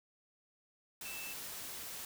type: tone in noise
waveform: sine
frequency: 2650 Hz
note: E7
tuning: 9 cents sharp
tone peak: -46 dBFS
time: 1.05-1.33 s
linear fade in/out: 2 ms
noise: white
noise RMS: -45 dBFS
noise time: 1.01-2.05 s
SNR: -4 dB
effects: none